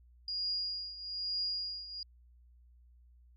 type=tone with tremolo; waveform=sine; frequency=4855 Hz; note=D#8; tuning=43 cents flat; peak=-31 dBFS; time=0.28-2.03 s; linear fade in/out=2 ms; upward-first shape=triangle; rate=1.1 Hz; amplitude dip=80%; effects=added 60 Hz sine -58 dBFS peak until 3.36 s